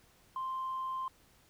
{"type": "tone", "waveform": "sine", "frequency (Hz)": 1046.5, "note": "C6", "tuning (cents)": 0, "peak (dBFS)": -33, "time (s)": [0.36, 1.08], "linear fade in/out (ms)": 2, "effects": ["tanh soft clip ceiling -31 dBFS", "pink hiss -65 dBFS RMS until 1.49 s"]}